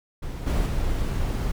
brown noise with level steps, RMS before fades -31 / -22 / -25 dBFS, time 0.22-1.52 s, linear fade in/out 10 ms, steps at 0.46 / 0.65 s, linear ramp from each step 20 ms, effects none

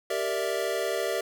square chord, E half-diminished seventh, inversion first, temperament equal, 392 / 466.2 / 587.3 / 659.3 Hz, G4 / Bb4 / D5 / E5, 0 / 0 / 0 / 0 cents, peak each -33 dBFS, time 0.1-1.21 s, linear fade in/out 5 ms, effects none

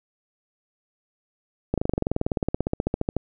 slowing click train, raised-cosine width 2 ms, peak -9 dBFS, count 27, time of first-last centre 1.74-3.166 s, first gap 37 ms, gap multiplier 1.03, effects none

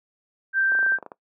sine tone, 1568 Hz, G6, in tune, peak -18 dBFS, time 0.53-0.99 s, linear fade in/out 50 ms
clicks, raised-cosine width 1 ms, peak -22 dBFS, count 10, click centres 0.72 / 0.751 / 0.79 / 0.829 / 0.864 / 0.921 / 0.986 / 1.027 / 1.063 / 1.118 s
effects noise-tail reverb RT60 0.1 s tail -19 dB re dry + high-pass 400 Hz 12 dB/octave

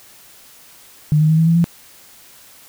sine tone with pitch steps, 151.3 / 154.93 / 158.64 / 162.44 / 166.33 / 170.32 Hz, D#3 / D#3 / D#3 / E3 / E3 / F3, -48 / -7 / +34 / -25 / +16 / -43 cents, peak -10 dBFS, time 1.12-1.642 s, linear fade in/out 0 ms, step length 87 ms, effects white hiss -45 dBFS RMS until 2.68 s

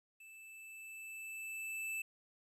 square tone with level ramp, 2637 Hz, E7, in tune, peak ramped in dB -55 to -38 dBFS, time 0.2-2.02 s, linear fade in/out 5 ms, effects resampled to 32000 Hz + 13-bit

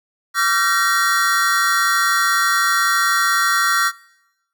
square tone cluster, 1146 / 1369 / 1541 / 1878 Hz, D6 / F6 / G6 / A#6, -43 / -35 / -30 / +12 cents, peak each -23 / -19 / -23 / -21 dBFS, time 0.34-3.92 s, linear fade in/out 50 ms, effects noise-tail reverb RT60 1.0 s tail -25 dB re dry

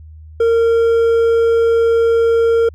triangle tone with hard clipping, 460.4 Hz, A#4, 22 cents flat, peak -11 dBFS, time 0.4-2.69 s, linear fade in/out 5 ms, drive 7 dB, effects added 78 Hz sine -34 dBFS peak until 2.74 s

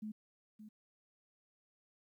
sine tone with echo, 214.4 Hz, A3, 45 cents flat, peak -40 dBFS, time 0.02-0.12 s, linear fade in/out 10 ms, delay 570 ms, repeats 1, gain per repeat -10 dB, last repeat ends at 0.69 s, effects 13-bit

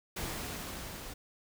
pink noise with level ramp, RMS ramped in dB -37 to -45 dBFS, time 0.16-1.14 s, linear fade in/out 10 ms, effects none

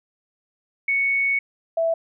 sine tone pair in turn, 2219 / 659.7 Hz, C#7 / E5, +1 / +1 cents, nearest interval octave + major sixth, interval 2100 cents, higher first, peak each -18 dBFS, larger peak neither, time 0.88-1.39 / 1.77-1.94 s, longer first, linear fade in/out 5 ms, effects none

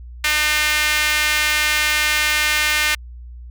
sawtooth tone with high-pass filter, 302.5 Hz, D#4, 49 cents flat, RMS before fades -18 dBFS, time 0.24-2.95 s, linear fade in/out 5 ms, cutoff 2000 Hz, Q 1.9, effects added 60 Hz sine -33 dBFS peak until 3.5 s

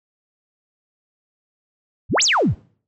sine exponential two-way sweep, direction up then down, 64.7 to 8070 to 64.7 Hz, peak -14 dBFS, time 2.09-2.55 s, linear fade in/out 50 ms, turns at 2.23 s, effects noise-tail reverb RT60 0.5 s tail -24 dB re dry

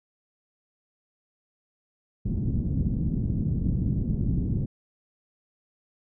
white low-pass noise, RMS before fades -26 dBFS, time 2.25-4.66 s, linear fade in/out 10 ms, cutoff 220 Hz, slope 24 dB/octave, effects none

